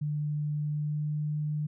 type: tone with pitch glide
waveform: sine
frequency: 149 to 150.56 Hz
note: D3 to D3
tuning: +25 to +43 cents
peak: -28 dBFS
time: 0.01-1.67 s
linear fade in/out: 10 ms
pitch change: +18 cents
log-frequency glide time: 0.57-1.36 s
effects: none